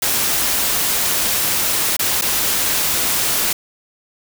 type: noise with dropouts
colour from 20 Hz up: white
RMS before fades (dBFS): -18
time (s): 0.02-3.53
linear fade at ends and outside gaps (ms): 5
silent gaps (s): 1.967-1.992 / 2.213-2.22
effects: none